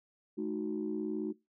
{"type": "chord", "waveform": "sine", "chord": "D# diminished", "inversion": "second", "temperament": "equal with one note detuned", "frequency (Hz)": [215.6, 311.1, 370], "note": ["A3", "D#4", "F#4"], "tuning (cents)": [-35, 0, 0], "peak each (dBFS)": [-37, -36, -36], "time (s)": [0.37, 1.33], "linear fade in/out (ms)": 20, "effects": ["noise-tail reverb RT60 0.2 s tail -20 dB re dry", "tanh soft clip ceiling -25 dBFS"]}